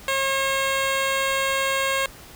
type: tone with notch filter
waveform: 10% pulse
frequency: 540 Hz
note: C#5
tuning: 45 cents flat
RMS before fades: -23 dBFS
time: 0.08-2.06 s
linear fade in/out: 2 ms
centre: 11000 Hz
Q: 1.6
effects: pink hiss -44 dBFS RMS until 2.35 s